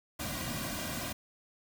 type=noise with comb filter; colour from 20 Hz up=pink; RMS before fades=-37 dBFS; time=0.19-1.13 s; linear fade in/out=10 ms; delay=2.3 ms; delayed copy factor=-0.9; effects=none